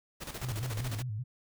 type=noise with tremolo; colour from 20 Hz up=pink; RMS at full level=-39 dBFS; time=0.2-1.03 s; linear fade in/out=20 ms; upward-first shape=square; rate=14 Hz; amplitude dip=65%
type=tone with vibrato; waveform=sine; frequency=115.6 Hz; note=A#2; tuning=14 cents flat; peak=-33 dBFS; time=0.42-1.24 s; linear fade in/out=20 ms; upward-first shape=square; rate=5.2 Hz; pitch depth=150 cents each way
effects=none